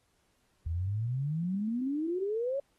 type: exponential sweep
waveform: sine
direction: up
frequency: 77.78 to 568 Hz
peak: -29 dBFS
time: 0.66-2.6 s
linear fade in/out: 5 ms
effects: pink hiss -73 dBFS RMS until 2.78 s + AAC 32 kbps